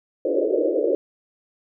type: band-pass noise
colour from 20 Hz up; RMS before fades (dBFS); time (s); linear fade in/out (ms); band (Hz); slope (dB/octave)
white; -21; 0.25-0.95; 0; 300 to 590; 96
effects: none